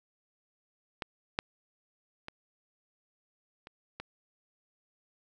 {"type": "clicks", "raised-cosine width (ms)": 0.3, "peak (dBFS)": [-18, -12, -24, -30, -23], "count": 5, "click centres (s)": [1.022, 1.389, 2.284, 3.671, 4], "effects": []}